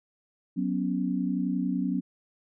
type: chord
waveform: sine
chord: F# suspended fourth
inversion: none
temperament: just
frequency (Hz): 185 / 246.7 / 277.5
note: F#3 / B3 / C#4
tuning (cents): 0 / -2 / +2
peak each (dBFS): -29 / -30 / -30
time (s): 0.56-2.01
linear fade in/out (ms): 20
effects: none